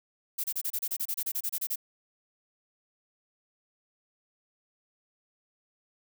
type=noise bursts; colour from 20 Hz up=violet; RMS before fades=-31 dBFS; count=16; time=0.38-1.759 s; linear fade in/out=10 ms; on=59 ms; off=29 ms; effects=none